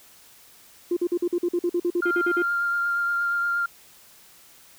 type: tone bursts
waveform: sine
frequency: 349.2 Hz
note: F4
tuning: in tune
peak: -19 dBFS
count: 15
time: 0.91-2.423 s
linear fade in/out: 5 ms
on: 57 ms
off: 47 ms
type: tone with vibrato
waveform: sine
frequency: 1396.9 Hz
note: F6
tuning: in tune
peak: -21 dBFS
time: 2.02-3.66 s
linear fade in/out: 5 ms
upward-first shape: triangle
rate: 8.5 Hz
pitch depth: 16 cents each way
effects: tanh soft clip ceiling -15 dBFS + white hiss -52 dBFS RMS until 4.78 s